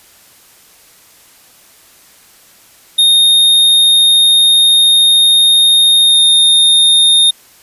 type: tone with pitch glide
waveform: square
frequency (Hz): 3693 to 3670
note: A#7 to A#7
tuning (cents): -17 to -28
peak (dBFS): -6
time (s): 2.98-7.31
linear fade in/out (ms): 10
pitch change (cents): -11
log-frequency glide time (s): 6.04-6.2
effects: white hiss -44 dBFS RMS until 7.62 s + resampled to 32000 Hz